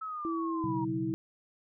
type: exponential sweep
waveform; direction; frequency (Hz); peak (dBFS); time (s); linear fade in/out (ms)
sine; down; 1306 to 936; -35; 0.01-0.85; 10
type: tone with pitch glide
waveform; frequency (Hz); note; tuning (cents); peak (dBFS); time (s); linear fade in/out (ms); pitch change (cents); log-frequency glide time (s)
sine; 329.6 to 323.4; E4 to E4; 0 to -33; -31; 0.25-1.14; 0; -33; 0.51-0.61
type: chord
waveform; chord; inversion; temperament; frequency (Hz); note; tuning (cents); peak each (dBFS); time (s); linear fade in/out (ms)
sine; B suspended second; none; just; 123.47 / 138.9 / 185.21; B2 / C#3 / F#3; 0 / +4 / +2; -38; 0.64-1.14; 0
effects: none